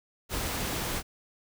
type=noise; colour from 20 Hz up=pink; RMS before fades=-32 dBFS; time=0.29-1.03 s; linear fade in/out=50 ms; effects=none